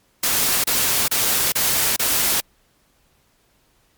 white noise bursts, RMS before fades -19 dBFS, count 5, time 0.23-2.404 s, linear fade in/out 5 ms, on 410 ms, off 31 ms, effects pink hiss -61 dBFS RMS until 3.97 s + MP3 96 kbps

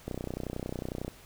click train, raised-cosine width 2 ms, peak -21 dBFS, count 32, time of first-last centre 0.08-1.08 s, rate 31 Hz, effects pink hiss -54 dBFS RMS until 1.25 s

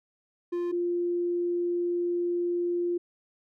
triangle / sine tone pair in turn, 349.2 / 349.2 Hz, F4 / F4, 0 / 0 cents, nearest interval unison, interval 0 cents, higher neither, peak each -25 dBFS, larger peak neither, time 0.52-0.72 / 0.72-2.98 s, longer second, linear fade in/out 10 ms, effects none

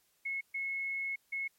sine tone bursts at uneven times, 2182 Hz, C#7, 28 cents flat, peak -33 dBFS, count 3, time 0.25-0.41 / 0.54-1.16 / 1.32-1.48 s, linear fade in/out 10 ms, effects white hiss -72 dBFS RMS until 1.58 s + MP3 64 kbps

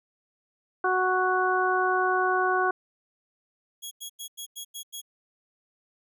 harmonic tone, 370 Hz, F#4, in tune, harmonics 1 / 2 / 3 / 4, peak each -27 / -27 / -27 / -27 dBFS, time 0.84-2.71 s, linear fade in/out 5 ms
15% pulse tone bursts, 3322 Hz, G#7, in tune, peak -28 dBFS, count 7, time 3.82-5.017 s, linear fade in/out 20 ms, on 93 ms, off 91 ms
effects none

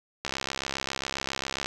click train, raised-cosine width 0.2 ms, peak -12 dBFS, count 96, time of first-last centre 0.25-1.659 s, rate 67.4 Hz, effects none

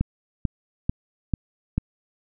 click train, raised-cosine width 5 ms, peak -9 dBFS, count 5, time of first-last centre 0.01-1.78 s, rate 2.26 Hz, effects none

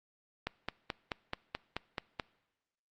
click train, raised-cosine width 0.3 ms, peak -18 dBFS, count 9, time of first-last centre 0.47-2.198 s, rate 4.63 Hz, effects noise-tail reverb RT60 1.0 s tail -21 dB re dry + Opus 48 kbps

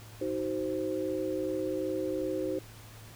sine chord, C diminished, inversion first, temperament just, 314 / 376.7 / 523.3 Hz, Eb4 / Gb4 / C5, +16 / +31 / 0 cents, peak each -34 dBFS, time 0.21-2.59 s, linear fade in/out 5 ms, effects added 109 Hz sine -49 dBFS peak until 3.15 s + pink hiss -52 dBFS RMS until 3.15 s

